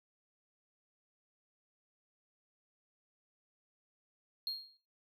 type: tone with exponential decay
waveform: triangle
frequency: 4248 Hz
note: C8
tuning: 25 cents sharp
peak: -31 dBFS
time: 4.47-4.77 s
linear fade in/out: 1 ms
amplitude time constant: 65 ms
effects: noise-tail reverb RT60 0.4 s tail -19 dB re dry